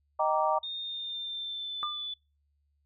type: chord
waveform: sine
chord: Eb major seventh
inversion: none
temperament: just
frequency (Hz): 622.3 / 777.8 / 933.4 / 1166.7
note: Eb5 / G5 / Bb5 / D6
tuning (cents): 0 / -14 / +2 / -12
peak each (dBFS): -29 / -30 / -29 / -31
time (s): 0.19-0.59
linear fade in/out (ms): 10
type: tone with pitch glide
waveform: sine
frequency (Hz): 3663 to 3477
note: A#7 to A7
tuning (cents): -31 to -21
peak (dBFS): -34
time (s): 0.63-2.14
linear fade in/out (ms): 5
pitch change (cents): -90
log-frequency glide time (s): 0.78-2.01
type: tone with exponential decay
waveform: sine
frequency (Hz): 1200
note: D6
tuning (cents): +37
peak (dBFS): -27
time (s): 1.83-2.07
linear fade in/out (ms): 0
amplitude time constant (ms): 52
effects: noise-tail reverb RT60 0.3 s tail -26 dB re dry + added 72 Hz sine -70 dBFS peak until 2.85 s